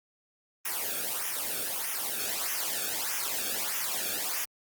white noise with flanger, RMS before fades -32 dBFS, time 0.65-4.45 s, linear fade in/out 5 ms, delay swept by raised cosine 0.23 to 1.02 ms, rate 1.6 Hz, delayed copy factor -0.85, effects Opus 24 kbps

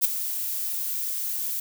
violet noise with ADSR envelope, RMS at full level -17 dBFS, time 0.01-1.6 s, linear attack 37 ms, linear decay 11 ms, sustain -12 dB, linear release 4 ms, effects none

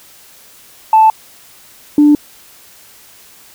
sine tone pair in turn, 878 / 295.2 Hz, A5 / D4, -4 / +9 cents, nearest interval octave + perfect fifth, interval 1887 cents, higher first, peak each -3 dBFS, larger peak neither, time 0.93-1.1 / 1.98-2.15 s, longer neither, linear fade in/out 2 ms, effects tanh soft clip ceiling 0 dBFS + white hiss -42 dBFS RMS until 3.54 s

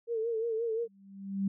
sine tone with vibrato, 454.1 Hz, A#4, 45 cents flat, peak -29 dBFS, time 0.07-0.88 s, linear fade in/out 50 ms, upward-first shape sine, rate 5.7 Hz, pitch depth 64 cents each way
sine tone with exponential growth, 196 Hz, G3, in tune, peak -25 dBFS, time 0.83-1.48 s, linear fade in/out 5 ms, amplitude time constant 140 ms
effects none

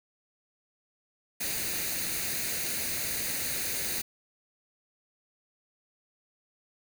white noise with comb filter, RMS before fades -32 dBFS, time 1.4-4.02 s, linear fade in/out 10 ms, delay 0.46 ms, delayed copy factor +0.6, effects none

